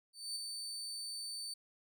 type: tone with ADSR envelope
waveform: 30% pulse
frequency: 4556 Hz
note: C#8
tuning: 47 cents sharp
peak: -34 dBFS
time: 0.13-1.54 s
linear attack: 230 ms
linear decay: 8 ms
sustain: -4 dB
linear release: 6 ms
effects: none